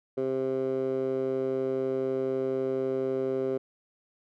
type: tone with band-pass filter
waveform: 15% pulse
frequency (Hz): 132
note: C3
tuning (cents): +16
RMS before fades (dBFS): -29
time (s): 0.17-3.58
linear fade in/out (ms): 10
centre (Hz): 430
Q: 2.8
effects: none